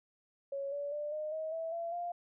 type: tone with pitch steps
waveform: sine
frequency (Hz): 554.4 / 573 / 592.1 / 612 / 632.4 / 653.6 / 675.5 / 698.1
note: C#5 / D5 / D5 / D#5 / D#5 / E5 / E5 / F5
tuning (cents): 0 / -43 / +14 / -29 / +28 / -15 / +42 / -1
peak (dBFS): -35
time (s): 0.52-2.12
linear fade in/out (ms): 5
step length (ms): 200
effects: none